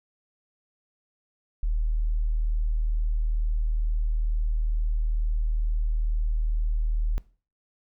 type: tone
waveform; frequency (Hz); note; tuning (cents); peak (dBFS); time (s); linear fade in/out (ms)
sine; 38.89; D#1; 0; -22; 1.63-7.18; 0
effects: noise-tail reverb RT60 0.4 s tail -20 dB re dry